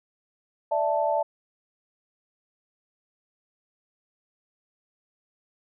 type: chord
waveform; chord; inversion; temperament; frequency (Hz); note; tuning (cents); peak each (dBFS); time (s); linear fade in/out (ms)
sine; D suspended second; none; equal; 587.3 / 659.3 / 880; D5 / E5 / A5; 0 / 0 / 0; -26; 0.71-1.23; 10
effects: none